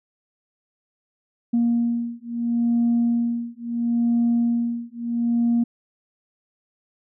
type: beating tone pair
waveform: sine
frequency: 235.1 / 235.84 Hz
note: A#3 / A#3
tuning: +15 / +20 cents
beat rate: 0.74 Hz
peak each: -21 dBFS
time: 1.53-5.64 s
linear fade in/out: 10 ms
effects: tanh soft clip ceiling -13 dBFS